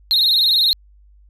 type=tone with vibrato; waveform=triangle; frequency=3951 Hz; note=B7; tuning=in tune; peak=-11 dBFS; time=0.11-0.73 s; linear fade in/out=0 ms; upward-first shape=sine; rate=20 Hz; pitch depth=130 cents each way; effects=added 50 Hz sine -46 dBFS peak until 1.29 s